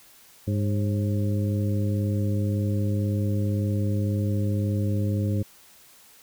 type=harmonic tone with a mistuned harmonic; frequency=101.9 Hz; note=G#2; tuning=32 cents flat; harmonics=1 / 2 / 3 / 4 / 5; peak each=-23 / -29 / -33 / -38 / -37 dBFS; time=0.47-5.43 s; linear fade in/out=10 ms; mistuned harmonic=5; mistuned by=+82 cents; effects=white hiss -53 dBFS RMS until 6.22 s